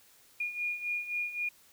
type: beating tone pair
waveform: sine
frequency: 2430 / 2433.8 Hz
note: D#7 / D#7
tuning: -42 / -39 cents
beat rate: 3.8 Hz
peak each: -38 / -33 dBFS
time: 0.4-1.49 s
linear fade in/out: 5 ms
effects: white hiss -61 dBFS RMS until 1.72 s